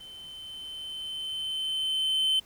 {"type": "tone with level ramp", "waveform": "triangle", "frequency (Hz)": 3073, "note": "G7", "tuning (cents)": -35, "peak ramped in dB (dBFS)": [-42, -20], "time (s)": [0, 2.4], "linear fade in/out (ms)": 10, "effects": ["pink hiss -57 dBFS RMS until 2.45 s"]}